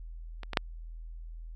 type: clicks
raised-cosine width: 0.3 ms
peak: -25 / -19 / -6 dBFS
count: 3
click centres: 0.433 / 0.533 / 0.572 s
effects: added 41 Hz sine -40 dBFS peak until 1.55 s